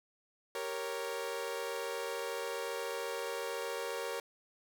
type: chord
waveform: sawtooth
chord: G diminished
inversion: none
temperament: equal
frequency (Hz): 392 / 466.2 / 554.4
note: G4 / Bb4 / Db5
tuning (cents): 0 / 0 / 0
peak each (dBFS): -40 / -35 / -37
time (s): 0.55-4.2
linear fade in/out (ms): 2
effects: none